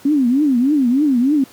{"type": "tone with vibrato", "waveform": "sine", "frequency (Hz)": 268.6, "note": "C4", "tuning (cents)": 46, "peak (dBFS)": -11, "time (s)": [0.05, 1.44], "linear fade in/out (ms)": 5, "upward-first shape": "triangle", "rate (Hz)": 3.3, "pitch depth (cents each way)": 260, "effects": ["pink hiss -44 dBFS RMS until 1.52 s", "high-pass 150 Hz 12 dB/octave"]}